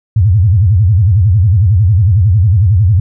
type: tone with vibrato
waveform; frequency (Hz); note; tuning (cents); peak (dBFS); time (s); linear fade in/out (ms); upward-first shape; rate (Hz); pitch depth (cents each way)
sine; 98; G2; 0; -5; 0.16-3; 5; sine; 11; 270
effects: none